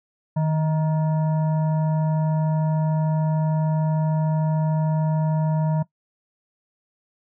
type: tone with frequency modulation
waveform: sine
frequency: 155.56 Hz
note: D#3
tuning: in tune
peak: -18 dBFS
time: 0.36-5.83 s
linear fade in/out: 10 ms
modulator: 786 Hz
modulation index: 0.43
effects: noise-tail reverb RT60 0.1 s tail -19 dB re dry